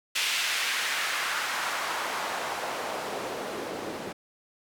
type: noise with band-pass filter sweep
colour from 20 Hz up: white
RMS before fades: -31 dBFS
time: 0.15-4.13 s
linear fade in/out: 10 ms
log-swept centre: 2700 to 330 Hz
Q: 1.2
effects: none